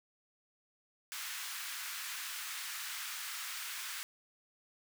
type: high-pass noise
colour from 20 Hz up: pink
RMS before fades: -42 dBFS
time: 1.12-4.03 s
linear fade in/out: 0 ms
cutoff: 1300 Hz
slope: 24 dB/octave
effects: none